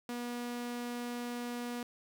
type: tone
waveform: sawtooth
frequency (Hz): 241.5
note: B3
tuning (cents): -39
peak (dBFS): -33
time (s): 0.09-1.83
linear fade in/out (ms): 2
effects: 11-bit